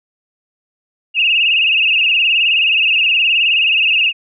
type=tone with vibrato; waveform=sine; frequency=2692 Hz; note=E7; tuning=36 cents sharp; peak=-10 dBFS; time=1.14-4.13 s; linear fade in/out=50 ms; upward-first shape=sine; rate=19 Hz; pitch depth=110 cents each way; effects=none